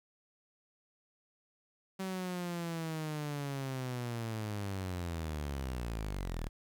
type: linear sweep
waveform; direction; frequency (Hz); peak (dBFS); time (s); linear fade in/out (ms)
sawtooth; down; 191.6 to 36.98; -32; 1.99-6.49; 10
effects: 11-bit